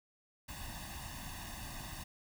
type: noise with comb filter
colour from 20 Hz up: pink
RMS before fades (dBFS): -45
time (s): 0.48-2.04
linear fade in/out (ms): 10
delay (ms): 1.1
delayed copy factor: +1
effects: none